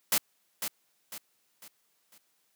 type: noise with echo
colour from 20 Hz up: white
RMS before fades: -25 dBFS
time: 0.12-0.18 s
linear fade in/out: 2 ms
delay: 500 ms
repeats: 4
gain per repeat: -8 dB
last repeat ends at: 2.18 s
effects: white hiss -72 dBFS RMS until 2.55 s + high-pass 150 Hz 12 dB/octave